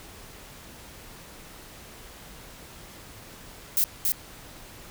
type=noise with echo; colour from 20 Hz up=violet; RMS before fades=-22 dBFS; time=3.77-3.84 s; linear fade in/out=0 ms; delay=280 ms; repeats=1; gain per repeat=-2 dB; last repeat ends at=4.12 s; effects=pink hiss -46 dBFS RMS until 4.9 s